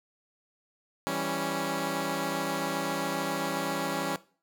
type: chord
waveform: 10% pulse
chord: C# diminished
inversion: first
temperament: equal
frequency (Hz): 164.81 / 196 / 277.2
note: E3 / G3 / C#4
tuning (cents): 0 / 0 / 0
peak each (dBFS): -27 / -27 / -23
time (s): 1.07-4.16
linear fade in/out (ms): 0
effects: noise-tail reverb RT60 0.4 s tail -19 dB re dry